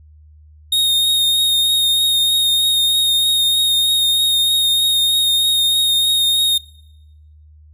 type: tone with vibrato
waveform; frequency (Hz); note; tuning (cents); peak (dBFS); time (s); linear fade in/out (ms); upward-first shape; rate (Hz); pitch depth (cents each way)
45% pulse; 3712; A#7; -8; -12; 0.72-6.58; 5; triangle; 3.2; 18
effects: noise-tail reverb RT60 1.0 s tail -25 dB re dry + added 76 Hz sine -42 dBFS peak until 7.73 s